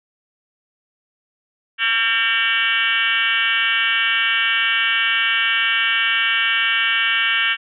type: tone with frequency modulation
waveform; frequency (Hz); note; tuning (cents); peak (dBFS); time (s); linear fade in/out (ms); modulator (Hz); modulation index
sine; 2279; C#7; +47; -15; 1.78-7.57; 50; 229; 3.7
effects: none